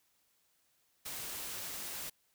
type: noise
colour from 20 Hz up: white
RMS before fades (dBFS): -42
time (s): 1.05-2.1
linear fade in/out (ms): 10
effects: white hiss -74 dBFS RMS until 2.34 s